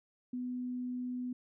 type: tone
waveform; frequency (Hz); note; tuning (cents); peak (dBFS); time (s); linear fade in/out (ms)
sine; 249.1; B3; +15; -35; 0.33-1.33; 5
effects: none